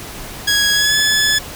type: tone with pitch glide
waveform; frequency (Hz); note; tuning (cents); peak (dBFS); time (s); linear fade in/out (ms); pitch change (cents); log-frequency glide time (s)
15% pulse; 1661.2 to 1716.8; G#6 to A6; 0 to -43; -6; 0.47-1.39; 10; +57; 0.73-0.96
effects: pink hiss -31 dBFS RMS until 1.55 s